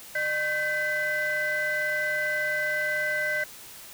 sine tone cluster, 605 / 1550 / 2009 Hz, D#5 / G6 / B6, -49 / -20 / +29 cents, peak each -30 / -26 / -28 dBFS, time 0.15-3.44 s, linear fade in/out 5 ms, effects tanh soft clip ceiling -20 dBFS + white hiss -45 dBFS RMS until 3.93 s

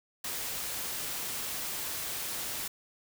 white noise, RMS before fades -36 dBFS, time 0.24-2.68 s, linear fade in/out 5 ms, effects none

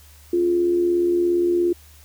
sine tone with amplitude modulation, 349.2 Hz, F4, in tune, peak -14 dBFS, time 0.33-1.73 s, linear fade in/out 5 ms, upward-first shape sine, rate 77.2 Hz, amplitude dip 45%, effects added 75 Hz sine -47 dBFS peak until 2.04 s + white hiss -51 dBFS RMS until 2.04 s

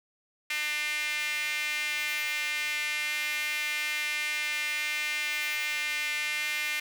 sawtooth tone with high-pass filter, 300.1 Hz, D4, 38 cents sharp, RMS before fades -31 dBFS, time 0.5-6.8 s, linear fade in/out 5 ms, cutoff 2200 Hz, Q 3.9, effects none

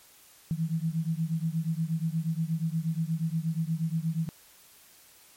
sine beating tone pair, 158.8 / 167.2 Hz, D#3 / E3, +36 / +25 cents, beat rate 8.4 Hz, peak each -29 / -30 dBFS, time 0.51-4.29 s, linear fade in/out 0 ms, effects white hiss -56 dBFS RMS until 5.36 s + MP3 64 kbps

